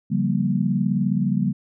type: chord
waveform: sine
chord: G half-diminished seventh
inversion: second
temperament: just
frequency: 141.12 / 176.4 / 196 / 235.2 Hz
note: Db3 / F3 / G3 / Bb3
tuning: +31 / +18 / 0 / +16 cents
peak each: -25 / -25 / -22 / -25 dBFS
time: 0.1-1.53 s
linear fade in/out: 20 ms
effects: none